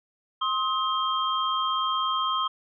sine tone cluster, 1056 / 1272 / 3191 Hz, C6 / D#6 / G7, +16 / +38 / +30 cents, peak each -27 / -27 / -30 dBFS, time 0.41-2.48 s, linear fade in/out 10 ms, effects none

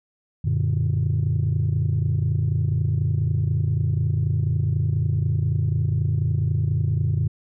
sine chord, Gb augmented, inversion none, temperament equal, 92.5 / 116.54 / 146.83 Hz, Gb2 / Bb2 / D3, 0 / 0 / 0 cents, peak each -22 dBFS, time 0.44-7.28 s, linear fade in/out 10 ms, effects tanh soft clip ceiling -14 dBFS

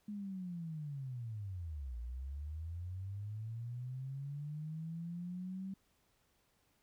sine linear two-way sweep, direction down then up, 210.9 to 57.2 to 194.2 Hz, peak -40 dBFS, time 0.08-5.74 s, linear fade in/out 5 ms, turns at 1.98 s, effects pink hiss -75 dBFS RMS until 6.82 s

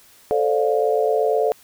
sine chord, D minor seventh, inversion second, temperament just, 440.5 / 528.6 / 587.3 / 704.8 Hz, A4 / C5 / D5 / F5, +2 / +18 / 0 / +16 cents, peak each -19 / -24 / -23 / -23 dBFS, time 0.31-1.52 s, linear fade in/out 0 ms, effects white hiss -51 dBFS RMS until 1.63 s

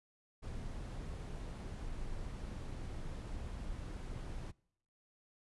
brown noise, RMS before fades -43 dBFS, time 0.42-4.52 s, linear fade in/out 20 ms, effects noise-tail reverb RT60 0.7 s tail -25 dB re dry + resampled to 24000 Hz

